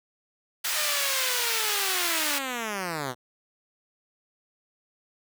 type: high-pass noise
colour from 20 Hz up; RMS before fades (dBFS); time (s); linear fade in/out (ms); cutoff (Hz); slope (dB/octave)
pink; -28; 0.64-2.39; 10; 1600; 12
type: linear sweep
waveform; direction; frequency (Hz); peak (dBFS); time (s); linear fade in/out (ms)
5% pulse; down; 622.3 to 118; -18; 0.73-3.15; 50
effects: none